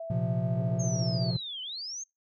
sine tone, 659.3 Hz, E5, in tune, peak -35 dBFS, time 0-1.31 s, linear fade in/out 5 ms
triangle chord, Bb suspended second, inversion none, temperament equal, 116.54 / 130.81 / 174.61 Hz, Bb2 / C3 / F3, 0 / 0 / 0 cents, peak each -29 dBFS, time 0.1-1.37 s, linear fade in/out 5 ms
white band-pass noise, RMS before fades -48 dBFS, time 0.55-1.34 s, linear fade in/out 5 ms, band 230 to 490 Hz, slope 24 dB/octave
sine linear two-way sweep, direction down then up, 6540 to 2960 to 6540 Hz, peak -35 dBFS, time 0.79-2.04 s, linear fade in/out 10 ms, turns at 1.62 s
effects noise-tail reverb RT60 0.2 s tail -26 dB re dry

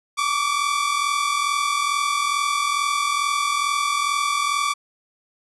sawtooth tone pair together, 1136.7 / 1179 Hz, C#6 / D6, +43 / +6 cents, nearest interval minor second, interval 63 cents, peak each -19 dBFS, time 0.17-4.74 s, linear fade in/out 20 ms, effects resampled to 24000 Hz

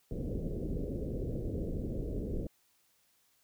pink low-pass noise, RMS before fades -36 dBFS, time 0.11-2.47 s, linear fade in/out 2 ms, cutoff 530 Hz, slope 48 dB/octave, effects white hiss -71 dBFS RMS until 3.43 s

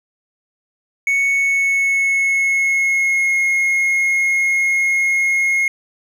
triangle tone with pitch glide, 2217 to 2155 Hz, C#7 to C#7, 0 to -49 cents, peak -12 dBFS, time 1.07-5.68 s, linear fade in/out 2 ms, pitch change -49 cents, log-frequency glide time 1.27-3.39 s, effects none

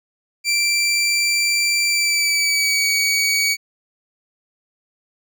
20% pulse tone with pitch glide, 2349 to 2259 Hz, D7 to C#7, 0 to +32 cents, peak -11 dBFS, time 0.44-3.57 s, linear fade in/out 50 ms, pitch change -68 cents, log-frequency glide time 1.87-2.87 s, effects none

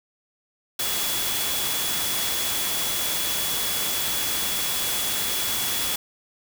sine tone in noise, 3382 Hz, G#7, 31 cents sharp, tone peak -31 dBFS, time 0.79-5.96 s, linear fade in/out 5 ms, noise white, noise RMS -26 dBFS, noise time 0.79-5.96 s, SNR -8 dB, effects none

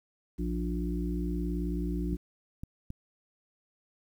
harmonic tone, 58.9 Hz, A#1, 19 cents sharp, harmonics 1 / 3 / 5 / 6, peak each -32 / -34 / -36 / -40 dBFS, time 0.38-2.17 s, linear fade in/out 20 ms
clicks, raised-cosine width 5 ms, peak -26 dBFS, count 3, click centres 2.13 / 2.635 / 2.904 s
effects 10-bit

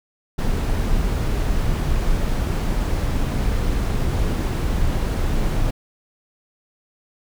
brown noise, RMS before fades -20 dBFS, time 0.38-5.71 s, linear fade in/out 10 ms, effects none

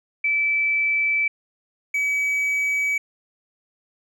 sine / triangle tone pair in turn, 2315 / 2280 Hz, D7 / C#7, -25 / +48 cents, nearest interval unison, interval 27 cents, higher first, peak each -18 dBFS, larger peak neither, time 0.24-1.28 / 1.94-2.98 s, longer neither, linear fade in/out 5 ms, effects none

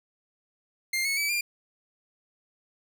sawtooth tone with pitch steps, 2108 / 2200 / 2296 / 2396 Hz, C7 / C#7 / D7 / D7, +12 / -14 / -40 / +34 cents, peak -22 dBFS, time 0.93-1.41 s, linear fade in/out 5 ms, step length 120 ms, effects none

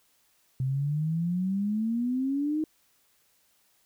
sine exponential sweep, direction up, 128.3 to 316.1 Hz, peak -25 dBFS, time 0.6-2.64 s, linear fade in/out 2 ms, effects white hiss -67 dBFS RMS until 3.85 s

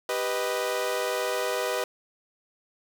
sawtooth chord, G augmented, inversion none, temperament equal, 392 / 493.9 / 622.3 Hz, G4 / B4 / D#5, 0 / 0 / 0 cents, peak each -29 / -25 / -27 dBFS, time 0.09-1.84 s, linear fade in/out 2 ms, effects none

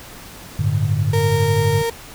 sine chord, G suspended second, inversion none, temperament equal, 98 / 110 / 146.83 Hz, G2 / A2 / D3, 0 / 0 / 0 cents, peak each -20 dBFS, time 0.59-1.82 s, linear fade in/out 5 ms
35% pulse tone, 462.4 Hz, A#4, 14 cents flat, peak -17 dBFS, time 1.13-1.9 s, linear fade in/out 5 ms
effects pink hiss -38 dBFS RMS until 2.14 s

